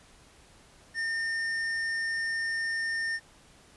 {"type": "tone with hard clipping", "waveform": "sine", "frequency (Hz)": 1816, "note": "A#6", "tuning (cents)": -46, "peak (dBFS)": -30, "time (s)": [0.94, 3.2], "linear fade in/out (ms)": 50, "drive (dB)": 8, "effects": ["pink hiss -57 dBFS RMS until 3.76 s", "resampled to 24000 Hz"]}